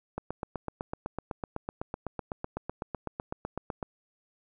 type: click train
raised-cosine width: 1 ms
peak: -19 dBFS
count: 30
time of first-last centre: 0.18-3.828 s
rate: 7.95 Hz
effects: none

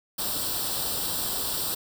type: noise with comb filter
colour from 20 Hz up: white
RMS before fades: -29 dBFS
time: 0.18-1.75 s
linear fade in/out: 10 ms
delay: 0.23 ms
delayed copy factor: +0.75
effects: none

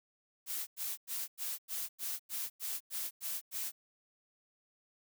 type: noise bursts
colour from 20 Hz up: blue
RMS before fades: -38 dBFS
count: 11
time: 0.46-3.72 s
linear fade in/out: 50 ms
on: 210 ms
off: 95 ms
effects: none

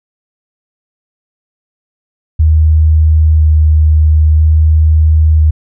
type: tone with vibrato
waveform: sine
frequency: 77.78 Hz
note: D#2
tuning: in tune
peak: -4 dBFS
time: 2.39-5.51 s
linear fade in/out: 10 ms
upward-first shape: square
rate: 0.5 Hz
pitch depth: 10 cents each way
effects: none

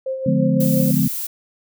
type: tone with tremolo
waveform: sine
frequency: 527 Hz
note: C5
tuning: 12 cents sharp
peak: -20 dBFS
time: 0.06-0.91 s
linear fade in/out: 5 ms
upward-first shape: sine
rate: 5.9 Hz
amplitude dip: 50%
type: chord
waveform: sine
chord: D diminished seventh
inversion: none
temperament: just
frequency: 146.83 / 176.2 / 211.4 / 253.7 Hz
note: D3 / F3 / Ab3 / Cb4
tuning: 0 / +16 / +31 / +47 cents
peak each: -20 dBFS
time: 0.26-1.08 s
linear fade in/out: 5 ms
type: noise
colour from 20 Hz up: violet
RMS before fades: -26 dBFS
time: 0.6-1.27 s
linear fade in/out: 5 ms
effects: none

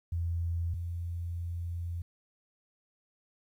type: tone pair in turn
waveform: sine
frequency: 84.7 / 85.78 Hz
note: E2 / F2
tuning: +48 / -31 cents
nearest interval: unison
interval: 21 cents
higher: second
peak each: -29 / -33 dBFS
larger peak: first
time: 0.12-0.74 / 0.74-2.02 s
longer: second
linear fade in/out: 5 ms
effects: 11-bit

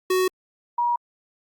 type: tone pair in turn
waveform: square / sine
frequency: 371 / 956.2 Hz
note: F#4 / A#5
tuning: +5 / +44 cents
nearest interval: octave + major third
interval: 1639 cents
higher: second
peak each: -19 dBFS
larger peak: neither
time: 0.1-0.28 / 0.78-0.96 s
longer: neither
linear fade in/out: 5 ms
effects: Opus 48 kbps

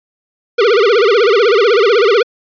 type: tone with vibrato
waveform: square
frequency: 435.5 Hz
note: A4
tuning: 18 cents flat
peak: -8 dBFS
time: 0.58-2.23 s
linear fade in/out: 10 ms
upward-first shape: sine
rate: 16 Hz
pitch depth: 210 cents each way
effects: resampled to 11025 Hz

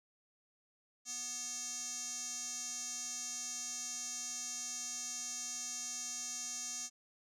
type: tone with band-pass filter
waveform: square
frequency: 245.6 Hz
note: B3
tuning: 9 cents flat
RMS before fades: -42 dBFS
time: 1.05-6.9 s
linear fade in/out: 50 ms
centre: 6500 Hz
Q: 6.9
effects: none

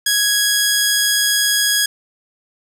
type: tone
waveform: 10% pulse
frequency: 1661.2 Hz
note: G#6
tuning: in tune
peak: -5 dBFS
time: 0.06-1.86 s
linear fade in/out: 5 ms
effects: none

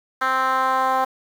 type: tone with band-pass filter sweep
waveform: 10% pulse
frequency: 261.6 Hz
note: C4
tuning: in tune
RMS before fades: -20 dBFS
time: 0.21-1.05 s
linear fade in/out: 10 ms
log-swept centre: 1400 to 860 Hz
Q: 2.1
effects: 7-bit

